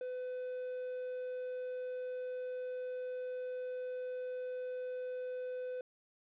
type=tone; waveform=triangle; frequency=504 Hz; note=B4; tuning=35 cents sharp; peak=-36 dBFS; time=0.01-5.81 s; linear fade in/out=2 ms; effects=resampled to 8000 Hz + 12-bit